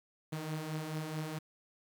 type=beating tone pair; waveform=sawtooth; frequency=152.5 / 157.1 Hz; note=D#3 / D#3; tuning=-34 / +17 cents; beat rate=4.6 Hz; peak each=-39 / -34 dBFS; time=0.32-1.39 s; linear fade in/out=10 ms; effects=10-bit